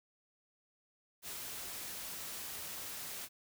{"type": "noise", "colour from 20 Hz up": "white", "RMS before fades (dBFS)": -44, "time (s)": [1.22, 3.29], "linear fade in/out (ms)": 50, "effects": []}